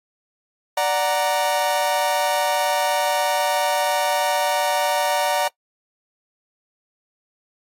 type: chord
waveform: 40% pulse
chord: D augmented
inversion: none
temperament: equal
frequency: 587.3 / 740 / 932.3 Hz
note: D5 / F#5 / A#5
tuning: 0 / 0 / 0 cents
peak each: -22 dBFS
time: 0.77-5.48 s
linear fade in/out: 5 ms
effects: noise-tail reverb RT60 0.1 s tail -23 dB re dry + AAC 48 kbps